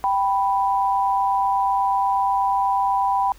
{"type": "tone pair together", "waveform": "sine", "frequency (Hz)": [784, 987.8], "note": ["G5", "B5"], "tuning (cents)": [0, 0], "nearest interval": "major third", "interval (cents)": 400, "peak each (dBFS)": -20, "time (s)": [0.04, 3.32], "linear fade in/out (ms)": 0, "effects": ["added 50 Hz sine -47 dBFS peak until 3.38 s", "pink hiss -51 dBFS RMS until 3.38 s"]}